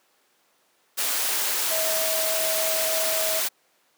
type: tone in noise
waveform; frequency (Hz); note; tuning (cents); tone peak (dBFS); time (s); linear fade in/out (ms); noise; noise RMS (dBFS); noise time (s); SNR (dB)
sine; 642; E5; -46; -27; 1.7-3.41; 20; white; -25; 0.97-3.49; -5
effects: pink hiss -64 dBFS RMS until 3.97 s + high-pass 400 Hz 12 dB/octave

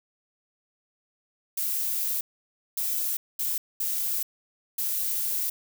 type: noise bursts at uneven times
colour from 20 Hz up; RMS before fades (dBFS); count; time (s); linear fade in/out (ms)
violet; -28; 5; 1.57-2.21 / 2.77-3.17 / 3.39-3.58 / 3.8-4.23 / 4.78-5.5; 5
effects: none

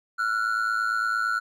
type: ring-modulated tone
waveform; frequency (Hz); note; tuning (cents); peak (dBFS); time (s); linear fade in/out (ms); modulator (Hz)
triangle; 1411; F6; +17; -18; 0.18-1.4; 20; 54.4
effects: none

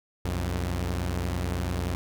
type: tone pair together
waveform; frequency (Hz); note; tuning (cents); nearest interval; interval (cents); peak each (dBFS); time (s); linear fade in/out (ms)
sawtooth; 63.26 / 89.2; B1 / F2; +42 / +37; tritone; 595; -27 / -25; 0.25-1.95; 0
effects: none

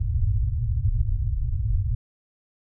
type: low-pass noise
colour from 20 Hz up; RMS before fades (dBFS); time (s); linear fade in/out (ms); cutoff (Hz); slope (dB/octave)
white; -23; 0-1.95; 10; 120; 96
effects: none

